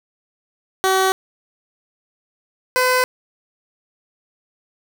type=tone pair in turn; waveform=15% pulse; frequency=379.9 / 507 Hz; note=F#4 / B4; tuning=+46 / +45 cents; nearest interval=perfect fourth; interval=499 cents; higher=second; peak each=-8 dBFS; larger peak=neither; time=0.84-1.12 / 2.76-3.04 s; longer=neither; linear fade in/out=0 ms; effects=none